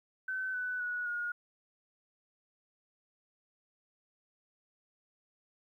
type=tone with pitch steps; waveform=sine; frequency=1525 / 1494.5 / 1464.6 / 1435.3 Hz; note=G6 / F#6 / F#6 / F6; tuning=-48 / +17 / -18 / +47 cents; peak=-33 dBFS; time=0.28-1.32 s; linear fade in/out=5 ms; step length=260 ms; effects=12-bit